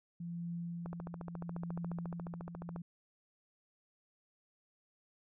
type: tone with tremolo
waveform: sine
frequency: 171 Hz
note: F3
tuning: 36 cents flat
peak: -37 dBFS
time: 0.2-2.82 s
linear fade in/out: 5 ms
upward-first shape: triangle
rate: 0.75 Hz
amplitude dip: 60%
type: click train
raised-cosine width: 1 ms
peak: -30 dBFS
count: 28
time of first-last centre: 0.86-2.761 s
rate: 14.2 Hz
effects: none